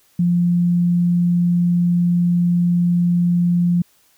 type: tone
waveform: sine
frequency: 174.5 Hz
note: F3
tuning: 1 cent flat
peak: -13 dBFS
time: 0.19-3.82 s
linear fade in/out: 5 ms
effects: white hiss -57 dBFS RMS until 4.17 s